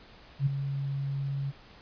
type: tone with ADSR envelope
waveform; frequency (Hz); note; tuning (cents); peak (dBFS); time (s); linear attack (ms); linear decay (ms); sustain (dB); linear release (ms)
sine; 138.59; C#3; 0; -20; 0.39-1.52; 72; 15; -9; 28
effects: pink hiss -53 dBFS RMS until 1.81 s + resampled to 11025 Hz